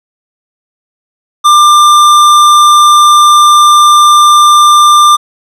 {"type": "tone with hard clipping", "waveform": "triangle", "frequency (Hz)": 1192, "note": "D6", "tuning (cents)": 25, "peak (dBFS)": -3, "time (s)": [1.44, 5.17], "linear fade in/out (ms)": 20, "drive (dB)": 18, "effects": []}